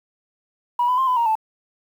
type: tone with pitch steps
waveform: sine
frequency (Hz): 968 / 1001 / 1053 / 1006 / 936 / 877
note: B5 / B5 / C6 / B5 / A#5 / A5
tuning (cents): -35 / +23 / +11 / +32 / +7 / -6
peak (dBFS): -15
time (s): 0.79-1.354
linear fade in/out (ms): 5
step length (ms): 94
effects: tanh soft clip ceiling -12 dBFS + 8-bit